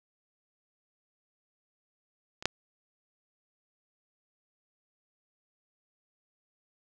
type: clicks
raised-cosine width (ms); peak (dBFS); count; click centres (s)
0.2; -24 / -7; 2; 2.425 / 2.456
effects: none